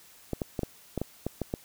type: clicks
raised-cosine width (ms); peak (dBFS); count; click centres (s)
2; -16; 9; 0.333 / 0.418 / 0.592 / 0.633 / 0.977 / 1.016 / 1.266 / 1.417 / 1.539
effects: white hiss -55 dBFS RMS until 1.64 s